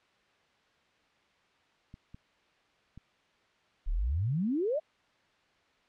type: clicks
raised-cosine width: 5 ms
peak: -35 dBFS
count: 3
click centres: 1.941 / 2.145 / 2.976 s
type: exponential sweep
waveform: sine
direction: up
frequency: 30.87 to 658 Hz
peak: -27 dBFS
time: 3.86-4.8 s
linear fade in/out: 20 ms
effects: white hiss -67 dBFS RMS until 5.88 s + low-pass 3000 Hz 12 dB/octave